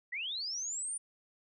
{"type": "linear sweep", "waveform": "sine", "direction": "up", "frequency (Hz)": [1864.7, 9370], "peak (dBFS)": -35, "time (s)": [0.12, 0.98], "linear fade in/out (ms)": 10, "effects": []}